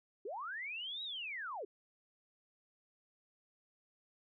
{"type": "linear two-way sweep", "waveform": "sine", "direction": "up then down", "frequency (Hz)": [352, 3886, 352], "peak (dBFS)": -40, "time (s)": [0.25, 1.65], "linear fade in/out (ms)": 5, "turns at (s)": 1.03, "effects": []}